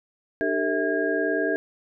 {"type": "tone cluster", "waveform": "sine", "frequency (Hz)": [301.4, 392, 450.4, 650, 1631], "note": ["D4", "G4", "A4", "E5", "G#6"], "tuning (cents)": [45, 0, 40, -24, -32], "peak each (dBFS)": -28, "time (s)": [0.41, 1.56], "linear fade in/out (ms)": 0, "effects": []}